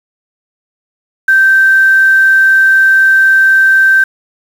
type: tone with quantisation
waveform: sine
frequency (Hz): 1559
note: G6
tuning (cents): -10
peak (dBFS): -4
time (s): 1.28-4.04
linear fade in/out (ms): 5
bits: 5
effects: none